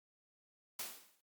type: noise with exponential decay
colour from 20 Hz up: white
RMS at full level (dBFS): -39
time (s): 0.79-1.21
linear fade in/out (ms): 5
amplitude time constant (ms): 90
effects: high-pass 200 Hz 12 dB/octave + Opus 48 kbps